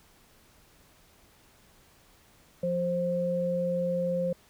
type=tone pair together; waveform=sine; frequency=175.87 / 527 Hz; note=F3 / C5; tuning=+12 / +12 cents; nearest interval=octave + perfect fifth; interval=1900 cents; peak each=-31 / -27 dBFS; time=2.63-4.33 s; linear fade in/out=5 ms; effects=pink hiss -60 dBFS RMS until 4.49 s